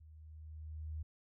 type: tone with level ramp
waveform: sine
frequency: 77.78 Hz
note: D#2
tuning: in tune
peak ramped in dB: -55 to -38 dBFS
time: 0-1.03 s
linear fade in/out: 10 ms
effects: none